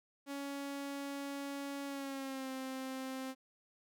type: tone with pitch glide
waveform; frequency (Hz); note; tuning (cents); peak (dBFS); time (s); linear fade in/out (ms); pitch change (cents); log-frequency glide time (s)
sawtooth; 280 to 262.8; C#4 to C4; +18 to +8; -36; 0.26-3.35; 50; -110; 1.86-2.5
effects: none